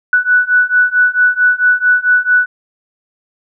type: beating tone pair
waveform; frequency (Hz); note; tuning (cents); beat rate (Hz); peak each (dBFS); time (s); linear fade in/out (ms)
sine; 1480 / 1484.5; F#6 / F#6; 0 / +5; 4.5; -12 / -11; 0.13-2.46; 2
effects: none